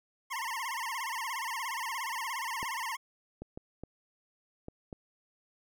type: tone with vibrato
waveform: 25% pulse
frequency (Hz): 987.8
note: B5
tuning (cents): 0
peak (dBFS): -30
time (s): 0.3-2.97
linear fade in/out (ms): 20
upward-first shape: sine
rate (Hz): 17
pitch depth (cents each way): 180
type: clicks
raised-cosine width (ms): 2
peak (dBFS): -28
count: 6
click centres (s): 2.629 / 3.42 / 3.575 / 3.836 / 4.684 / 4.928
effects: none